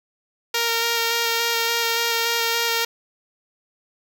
5% pulse tone with vibrato, 463.8 Hz, A#4, 9 cents flat, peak -8 dBFS, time 0.54-2.85 s, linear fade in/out 5 ms, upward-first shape square, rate 3.5 Hz, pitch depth 10 cents each way, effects none

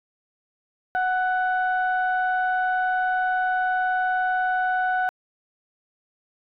sine tone pair together, 739.4 / 1489 Hz, F#5 / F#6, -1 / +11 cents, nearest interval octave, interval 1212 cents, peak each -21 / -24 dBFS, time 0.95-5.09 s, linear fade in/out 0 ms, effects tanh soft clip ceiling -14 dBFS

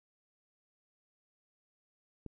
click, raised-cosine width 3 ms, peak -30 dBFS, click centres 2.263 s, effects none

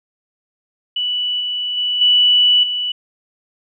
sine tone with level steps, 2960 Hz, F#7, in tune, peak -17 / -19 / -16 / -9 / -18 dBFS, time 0.96-2.92 s, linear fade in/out 5 ms, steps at 1.4 / 1.77 / 2.01 / 2.63 s, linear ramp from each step 5 ms, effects none

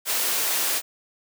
white high-pass noise, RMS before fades -24 dBFS, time 0.05-0.82 s, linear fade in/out 50 ms, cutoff 350 Hz, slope 12 dB/octave, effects none

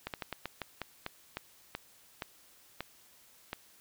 slowing click train, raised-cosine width 0.3 ms, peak -20 dBFS, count 13, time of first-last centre 0.07-3.531 s, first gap 68 ms, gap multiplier 1.24, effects white hiss -61 dBFS RMS until 3.8 s

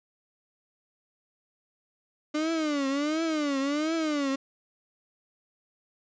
35% pulse tone with vibrato, 297.8 Hz, D4, 24 cents sharp, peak -24 dBFS, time 2.34-4.36 s, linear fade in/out 10 ms, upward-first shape triangle, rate 1.4 Hz, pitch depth 190 cents each way, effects resampled to 16000 Hz

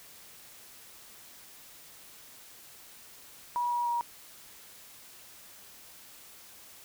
sine tone with pitch steps, 966 / 960 / 950 Hz, B5 / B5 / A#5, -39 / -49 / +33 cents, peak -27 dBFS, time 3.56-4.01 s, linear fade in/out 0 ms, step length 150 ms, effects white hiss -52 dBFS RMS until 6.84 s

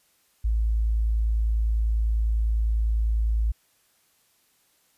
sine tone, 55 Hz, A1, in tune, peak -20 dBFS, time 0.44-3.52 s, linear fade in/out 10 ms, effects white hiss -65 dBFS RMS until 4.97 s + resampled to 32000 Hz

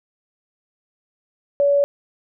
sine tone, 568 Hz, C#5, 42 cents sharp, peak -13 dBFS, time 1.6-1.84 s, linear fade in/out 0 ms, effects none

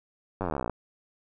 slowing click train, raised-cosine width 1 ms, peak -16 dBFS, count 22, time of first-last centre 0.41-0.697 s, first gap 10 ms, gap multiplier 1.03, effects none

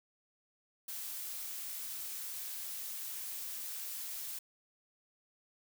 blue noise, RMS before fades -42 dBFS, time 0.88-4.39 s, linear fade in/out 5 ms, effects none

